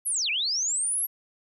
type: linear two-way sweep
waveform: sine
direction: down then up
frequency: 11690 to 2287 to 11690 Hz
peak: -24 dBFS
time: 0.05-1.07 s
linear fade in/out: 20 ms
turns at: 0.3 s
effects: none

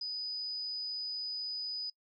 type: tone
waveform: sine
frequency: 4978 Hz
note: D#8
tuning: in tune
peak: -35 dBFS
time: 0.01-1.9 s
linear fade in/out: 5 ms
effects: noise-tail reverb RT60 0.1 s tail -26 dB re dry

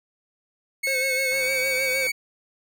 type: tone with pitch glide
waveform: 40% pulse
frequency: 2194 to 2248 Hz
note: C#7 to C#7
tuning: -18 to +24 cents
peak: -22 dBFS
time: 0.83-2.12 s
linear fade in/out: 10 ms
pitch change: +42 cents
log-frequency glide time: 1.33-1.49 s
type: tone with vibrato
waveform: square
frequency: 523.3 Hz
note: C5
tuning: in tune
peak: -28 dBFS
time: 0.87-2.07 s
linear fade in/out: 2 ms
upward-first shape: sine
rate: 6.5 Hz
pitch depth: 48 cents each way
type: click train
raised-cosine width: 0.5 ms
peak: -28 dBFS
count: 71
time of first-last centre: 1.32-2.087 s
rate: 91.3 Hz
effects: none

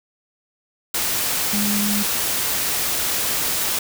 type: tone in noise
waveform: sine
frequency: 206.2 Hz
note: G#3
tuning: 12 cents flat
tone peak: -21 dBFS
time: 1.53-2.03 s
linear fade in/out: 5 ms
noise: white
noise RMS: -22 dBFS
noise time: 0.94-3.79 s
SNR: -2 dB
effects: none

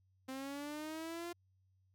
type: linear sweep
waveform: sawtooth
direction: up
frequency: 260 to 349.2 Hz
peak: -38 dBFS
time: 0.28-1.33 s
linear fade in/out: 10 ms
effects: added 94 Hz sine -70 dBFS peak until 1.94 s

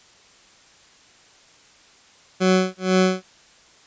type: tone with tremolo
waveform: 20% pulse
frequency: 186 Hz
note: F#3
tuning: 9 cents sharp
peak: -9 dBFS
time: 2.4-3.24 s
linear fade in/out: 20 ms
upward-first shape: sine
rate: 2.1 Hz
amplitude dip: 100%
effects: white hiss -52 dBFS RMS until 3.86 s + resampled to 16000 Hz

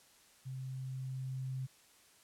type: tone with level ramp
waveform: sine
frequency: 131.1 Hz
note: C3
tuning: 4 cents sharp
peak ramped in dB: -40 to -36 dBFS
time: 0.45-1.67 s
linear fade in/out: 20 ms
effects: white hiss -64 dBFS RMS until 2.23 s + low-pass 11000 Hz 12 dB/octave

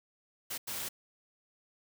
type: noise bursts at uneven times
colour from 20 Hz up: white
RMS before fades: -38 dBFS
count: 2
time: 0.5-0.58 / 0.67-0.89 s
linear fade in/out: 10 ms
effects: none

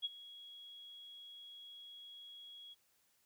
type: tone with ADSR envelope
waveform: sine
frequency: 3322 Hz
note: G#7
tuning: in tune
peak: -33 dBFS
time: 0.02-2.75 s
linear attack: 30 ms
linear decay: 27 ms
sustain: -18 dB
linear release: 26 ms
effects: white hiss -75 dBFS RMS until 3.25 s

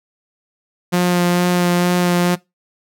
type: tone with vibrato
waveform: sawtooth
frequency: 177 Hz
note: F3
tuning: 23 cents sharp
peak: -9 dBFS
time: 0.92-2.36 s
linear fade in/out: 20 ms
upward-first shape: sine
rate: 2.2 Hz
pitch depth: 13 cents each way
effects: noise-tail reverb RT60 0.2 s tail -21 dB re dry

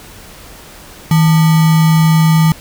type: tone with sample-and-hold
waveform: sine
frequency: 160 Hz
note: D#3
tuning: 49 cents sharp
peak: -6 dBFS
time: 1.11-2.52 s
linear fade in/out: 2 ms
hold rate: 1050 Hz
effects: pink hiss -36 dBFS RMS until 2.6 s

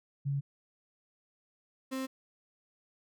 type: tone pair in turn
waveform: sine / 35% pulse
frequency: 140 / 263.5 Hz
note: C#3 / C4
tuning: +18 / +12 cents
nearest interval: major seventh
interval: 1094 cents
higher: second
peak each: -29 / -32 dBFS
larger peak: first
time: 0.25-0.41 / 1.91-2.07 s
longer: neither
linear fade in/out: 20 ms
effects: none

